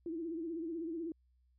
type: tone with vibrato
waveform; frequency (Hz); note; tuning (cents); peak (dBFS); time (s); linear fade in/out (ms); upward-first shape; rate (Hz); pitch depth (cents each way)
sine; 329.6; E4; 0; -37; 0.06-1.12; 2; sine; 16; 87
effects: added 62 Hz sine -68 dBFS peak until 1.58 s